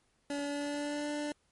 25% pulse tone with pitch glide, 285.8 to 295.2 Hz, D4 to D4, -47 to +9 cents, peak -30 dBFS, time 0.3-1.32 s, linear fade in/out 2 ms, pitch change +56 cents, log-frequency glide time 0.43-1.1 s, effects pink hiss -73 dBFS RMS until 1.51 s + MP3 48 kbps

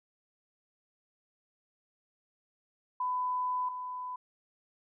sine tone pair in turn, 1001 / 1001 Hz, B5 / B5, +23 / +23 cents, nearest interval unison, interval 0 cents, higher neither, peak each -29 / -36 dBFS, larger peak first, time 3-3.69 / 3.69-4.16 s, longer first, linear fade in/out 5 ms, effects none

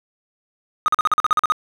triangle tone bursts, 1244.5 Hz, D#6, in tune, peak -11 dBFS, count 11, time 0.86-1.521 s, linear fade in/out 0 ms, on 21 ms, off 43 ms, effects none

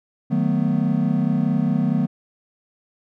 triangle chord, B dominant seventh, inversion first, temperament just, 154.34 / 185.21 / 222.2 / 246.9 Hz, D#3 / F#3 / A3 / B3, -14 / +2 / +17 / 0 cents, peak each -21 dBFS, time 0.3-2.07 s, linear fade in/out 20 ms, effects none

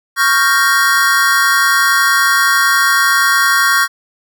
square chord, G half-diminished seventh, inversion second, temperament equal, 1108.7 / 1396.9 / 1568 / 1864.7 Hz, Db6 / F6 / G6 / Bb6, 0 / 0 / 0 / 0 cents, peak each -16 dBFS, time 0.16-3.88 s, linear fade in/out 50 ms, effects none

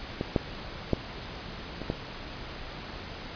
clicks, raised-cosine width 2 ms, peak -15 / -9 / -9 / -22 / -14 dBFS, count 5, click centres 0.211 / 0.362 / 0.933 / 1.817 / 1.901 s, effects pink hiss -40 dBFS RMS until 3.35 s + resampled to 11025 Hz

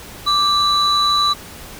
sine tone pair together, 1174.7 / 3956 Hz, D6 / B7, 0 / +2 cents, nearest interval octave + major sixth, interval 2102 cents, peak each -14 dBFS, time 0.26-1.34 s, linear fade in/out 20 ms, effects tanh soft clip ceiling -9 dBFS + pink hiss -36 dBFS RMS until 1.79 s

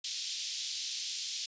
white band-pass noise, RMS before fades -38 dBFS, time 0.04-1.46 s, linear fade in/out 5 ms, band 3200 to 6000 Hz, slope 24 dB/octave, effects resampled to 16000 Hz

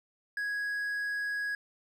triangle tone, 1661.2 Hz, G#6, in tune, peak -29 dBFS, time 0.37-1.55 s, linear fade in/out 2 ms, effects none

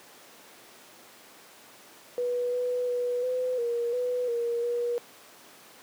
sine tone with pitch steps, 489.6 / 494.6 / 489.9 / 505 / 473.2 / 495.2 / 471.3 / 479 Hz, B4 / B4 / B4 / B4 / A#4 / B4 / A#4 / A#4, -15 / +3 / -14 / +39 / +26 / +5 / +19 / +47 cents, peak -25 dBFS, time 2.18-4.98 s, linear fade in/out 0 ms, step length 350 ms, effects pink hiss -51 dBFS RMS until 5.82 s + high-pass 300 Hz 12 dB/octave

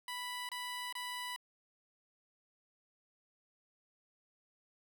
15% pulse tone bursts, 987.8 Hz, B5, in tune, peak -33 dBFS, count 3, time 0.08-1.362 s, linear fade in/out 2 ms, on 410 ms, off 26 ms, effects none

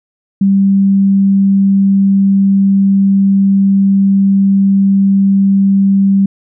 sine tone, 196 Hz, G3, in tune, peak -6 dBFS, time 0.41-6.26 s, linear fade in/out 5 ms, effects none

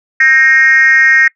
sine tone with frequency modulation, 1864.7 Hz, A#6, in tune, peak -4 dBFS, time 0.2-1.28 s, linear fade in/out 5 ms, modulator 275 Hz, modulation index 0.9, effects noise-tail reverb RT60 0.1 s tail -23 dB re dry + tanh soft clip ceiling 0 dBFS

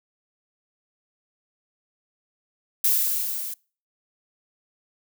violet noise with level ramp, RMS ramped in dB -19 to -33 dBFS, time 2.84-3.54 s, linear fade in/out 5 ms, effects noise-tail reverb RT60 0.4 s tail -26 dB re dry

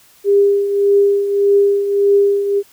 sine tone with tremolo, 401.8 Hz, G4, 43 cents sharp, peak -7 dBFS, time 0.24-2.63 s, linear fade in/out 50 ms, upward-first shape triangle, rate 1.7 Hz, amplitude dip 65%, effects white hiss -49 dBFS RMS until 2.72 s

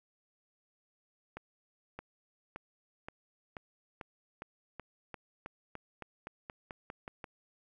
accelerating click train, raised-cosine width 0.5 ms, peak -27 dBFS, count 18, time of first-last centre 1.37-7.242 s, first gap 620 ms, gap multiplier 0.92, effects 11-bit

